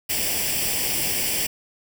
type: noise with comb filter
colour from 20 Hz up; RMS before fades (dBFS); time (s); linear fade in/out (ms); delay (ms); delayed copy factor
white; -24; 0.09-1.47; 10; 0.38; +0.75
effects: none